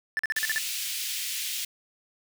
triangle tone bursts, 1760 Hz, A6, in tune, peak -22 dBFS, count 7, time 0.17-0.582 s, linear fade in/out 0 ms, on 22 ms, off 43 ms
pink high-pass noise, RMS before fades -32 dBFS, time 0.36-1.65 s, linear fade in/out 5 ms, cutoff 2500 Hz, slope 24 dB/octave
effects none

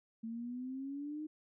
sine exponential sweep, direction up, 223.3 to 311.1 Hz, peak -39 dBFS, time 0.23-1.27 s, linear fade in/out 10 ms, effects none

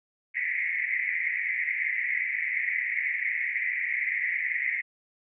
white band-pass noise, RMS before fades -29 dBFS, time 0.34-4.82 s, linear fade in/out 20 ms, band 1900 to 2200 Hz, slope 96 dB/octave, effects none

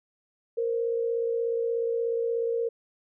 sine tone pair together, 463.3 / 520 Hz, A#4 / C5, -11 / -11 cents, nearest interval major second, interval 200 cents, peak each -25 / -34 dBFS, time 0.57-2.69 s, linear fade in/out 10 ms, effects none

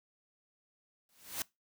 white noise with exponential growth, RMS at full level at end -34 dBFS, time 1.09-1.42 s, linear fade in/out 1 ms, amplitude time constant 70 ms, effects noise-tail reverb RT60 0.2 s tail -22 dB re dry

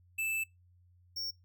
square tone pair in turn, 2637 / 5493 Hz, E7 / F8, 0 / -30 cents, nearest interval octave + minor second, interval 1270 cents, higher second, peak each -32 / -36 dBFS, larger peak first, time 0.18-0.44 / 1.16-1.31 s, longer first, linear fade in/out 10 ms, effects noise-tail reverb RT60 0.2 s tail -25 dB re dry + added 89 Hz sine -61 dBFS peak until 1.44 s

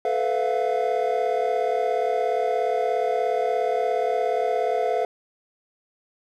triangle tone cluster, 436.6 / 500 / 674 / 711 Hz, A4 / B4 / E5 / F5, -13 / +21 / +38 / +31 cents, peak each -24 dBFS, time 0.05-5.05 s, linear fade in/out 2 ms, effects tanh soft clip ceiling -10 dBFS

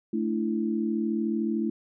sine chord, A suspended fourth, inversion none, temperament equal with one note detuned, 220 / 293.7 / 333.3 Hz, A3 / D4 / E4, 0 / 0 / +19 cents, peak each -27 / -33 / -29 dBFS, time 0.13-1.7 s, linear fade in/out 5 ms, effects none

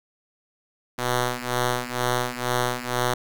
5% pulse ring-modulated tone, 123.47 Hz, B2, in tune, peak -9 dBFS, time 0.98-3.14 s, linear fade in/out 5 ms, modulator 248 Hz, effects none

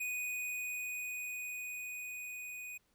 square tone with level ramp, 2483 Hz, D#7, 4 cents flat, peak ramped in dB -36 to -44 dBFS, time 0-2.78 s, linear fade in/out 10 ms, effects pink hiss -75 dBFS RMS until 2.94 s

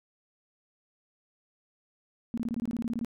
sine tone bursts, 233.1 Hz, A#3, in tune, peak -28 dBFS, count 13, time 2.34-3.047 s, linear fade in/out 0 ms, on 35 ms, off 21 ms, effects none

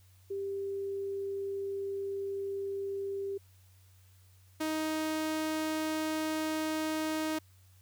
sine / sawtooth tone pair in turn, 394.5 / 313.1 Hz, G4 / D#4, +11 / +11 cents, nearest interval major third, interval 400 cents, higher first, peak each -33 / -27 dBFS, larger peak second, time 0.3-3.38 / 4.6-7.39 s, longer first, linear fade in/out 10 ms, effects added 93 Hz sine -58 dBFS peak until 7.81 s + white hiss -67 dBFS RMS until 7.81 s

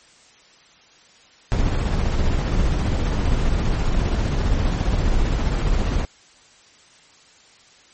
brown noise with tremolo, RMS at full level -18 dBFS, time 1.52-6.05 s, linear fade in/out 0 ms, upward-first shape square, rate 15 Hz, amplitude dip 25%, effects white hiss -51 dBFS RMS until 7.93 s + MP3 32 kbps

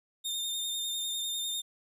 sawtooth tone with vibrato, 3642 Hz, A#7, 41 cents flat, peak -29 dBFS, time 0.24-1.62 s, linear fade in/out 20 ms, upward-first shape triangle, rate 10 Hz, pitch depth 29 cents each way, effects none

